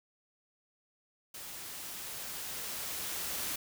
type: noise with level ramp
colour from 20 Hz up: white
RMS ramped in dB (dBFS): -45 to -36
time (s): 1.34-3.56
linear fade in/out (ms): 5
effects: none